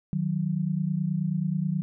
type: tone pair together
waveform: sine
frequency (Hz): 155.3 / 184.68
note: D#3 / F#3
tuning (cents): -3 / -3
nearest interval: minor third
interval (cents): 300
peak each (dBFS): -27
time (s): 0.13-1.82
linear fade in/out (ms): 0
effects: none